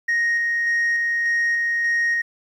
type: tone with tremolo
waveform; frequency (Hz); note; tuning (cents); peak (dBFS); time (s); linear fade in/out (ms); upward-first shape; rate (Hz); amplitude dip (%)
sine; 1869; A#6; +4; -15; 0.08-2.22; 10; square; 1.7; 25
effects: tanh soft clip ceiling -16 dBFS + 9-bit